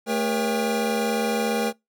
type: tone cluster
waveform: square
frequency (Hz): 221.1 / 403.6 / 477.5 / 555 / 802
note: A3 / G#4 / A#4 / C#5 / G5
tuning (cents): +9 / -49 / +42 / +2 / +39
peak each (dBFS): -27 / -34 / -27 / -33 / -30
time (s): 0.06-1.73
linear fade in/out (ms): 50
effects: noise-tail reverb RT60 0.2 s tail -26 dB re dry